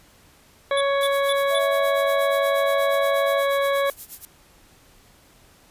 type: harmonic tone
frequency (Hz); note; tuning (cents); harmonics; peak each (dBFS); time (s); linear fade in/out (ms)
557; C#5; +8; 1 / 2 / 3 / 4 / 6 / 7; -20 / -26 / -30 / -32 / -36 / -37; 0.71-3.9; 2
type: tone bursts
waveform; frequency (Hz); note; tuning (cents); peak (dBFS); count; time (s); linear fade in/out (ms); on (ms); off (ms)
square; 3448; A7; -36; -25; 4; 0.77-1.586; 2; 39; 220
type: noise with tremolo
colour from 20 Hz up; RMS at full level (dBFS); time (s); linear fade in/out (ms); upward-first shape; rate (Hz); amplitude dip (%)
violet; -33; 1.01-4.25; 0; sine; 8.4; 90
type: tone with pitch glide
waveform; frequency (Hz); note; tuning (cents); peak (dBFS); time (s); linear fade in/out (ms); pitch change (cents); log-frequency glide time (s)
sine; 654 to 658.5; E5 to E5; -14 to -2; -25; 1.49-3.44; 50; +12; 2.08-3.29
effects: pink hiss -54 dBFS RMS until 5.7 s + resampled to 32000 Hz